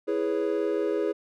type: chord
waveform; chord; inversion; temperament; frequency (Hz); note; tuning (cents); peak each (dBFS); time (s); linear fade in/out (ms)
triangle; C# minor seventh; first; equal; 329.6 / 415.3 / 493.9 / 554.4; E4 / G#4 / B4 / C#5; 0 / 0 / 0 / 0; -28 / -25 / -30 / -31; 0.07-1.13; 20
effects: none